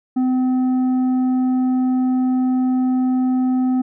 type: tone with tanh clipping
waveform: sine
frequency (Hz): 255.6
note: C4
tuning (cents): -40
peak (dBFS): -16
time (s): 0.16-3.82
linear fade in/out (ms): 10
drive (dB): 6
effects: none